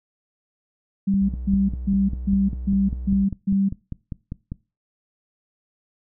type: tone bursts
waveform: sine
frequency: 196 Hz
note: G3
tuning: in tune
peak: -17 dBFS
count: 7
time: 1.07-3.69 s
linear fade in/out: 10 ms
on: 220 ms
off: 180 ms
type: click train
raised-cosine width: 5 ms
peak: -17 dBFS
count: 18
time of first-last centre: 1.14-4.52 s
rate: 5.03 Hz
type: tone with vibrato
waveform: triangle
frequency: 61.74 Hz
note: B1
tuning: in tune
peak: -26 dBFS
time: 1.21-3.25 s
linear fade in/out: 10 ms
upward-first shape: sine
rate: 7.5 Hz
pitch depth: 20 cents each way
effects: noise-tail reverb RT60 0.3 s tail -22 dB re dry